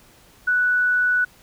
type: tone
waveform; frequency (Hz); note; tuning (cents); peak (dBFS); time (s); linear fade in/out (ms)
sine; 1480; F#6; 0; -16; 0.47-1.25; 10
effects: pink hiss -52 dBFS RMS until 1.42 s